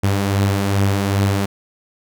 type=beating tone pair; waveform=sawtooth; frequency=98.7 / 101.2 Hz; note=G2 / G#2; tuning=+12 / -44 cents; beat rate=2.5 Hz; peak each=-12 / -19 dBFS; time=0.03-1.46 s; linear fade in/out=10 ms; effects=none